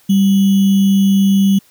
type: tone with sample-and-hold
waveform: sine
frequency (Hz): 196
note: G3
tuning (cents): 0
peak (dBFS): -8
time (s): 0.09-1.59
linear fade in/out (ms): 10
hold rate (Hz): 3150
effects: white hiss -51 dBFS RMS until 1.7 s